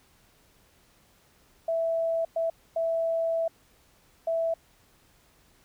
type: tone bursts at uneven times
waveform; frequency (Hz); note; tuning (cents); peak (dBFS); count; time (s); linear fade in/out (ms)
sine; 659.3; E5; 0; -24; 4; 1.68-2.25 / 2.36-2.5 / 2.76-3.48 / 4.27-4.54; 5
effects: pink hiss -62 dBFS RMS until 5.64 s